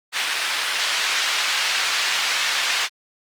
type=band-pass noise; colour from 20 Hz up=pink; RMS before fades=-22 dBFS; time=0.12-2.89 s; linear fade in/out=50 ms; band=1700 to 4800 Hz; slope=12 dB/octave; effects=Opus 32 kbps